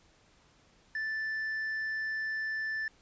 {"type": "tone", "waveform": "triangle", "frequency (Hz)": 1760, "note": "A6", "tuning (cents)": 0, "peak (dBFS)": -30, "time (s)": [0.95, 2.88], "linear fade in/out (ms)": 2, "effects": ["pink hiss -64 dBFS RMS until 3.01 s", "resampled to 16000 Hz"]}